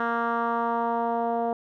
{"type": "tone with low-pass filter sweep", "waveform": "10% pulse", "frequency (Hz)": 233.1, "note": "A#3", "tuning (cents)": 0, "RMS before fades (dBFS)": -26, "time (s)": [0, 1.53], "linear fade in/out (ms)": 2, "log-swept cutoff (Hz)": [1500, 670], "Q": 2.3, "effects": []}